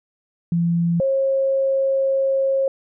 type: tone pair in turn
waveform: sine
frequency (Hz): 170 / 539.7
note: F3 / C#5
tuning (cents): -46 / -46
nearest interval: octave + minor sixth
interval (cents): 2000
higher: second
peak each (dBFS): -16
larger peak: neither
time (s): 0.52-1 / 1-2.68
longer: second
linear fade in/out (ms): 2
effects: none